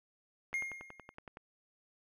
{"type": "click train", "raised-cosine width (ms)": 0.5, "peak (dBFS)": -32, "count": 10, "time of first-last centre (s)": [0.53, 1.371], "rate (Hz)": 10.7}
{"type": "tone with exponential decay", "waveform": "triangle", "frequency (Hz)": 2134, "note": "C7", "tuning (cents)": 34, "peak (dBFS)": -29, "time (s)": [0.54, 1.14], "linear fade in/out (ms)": 0, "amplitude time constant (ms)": 130}
{"effects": []}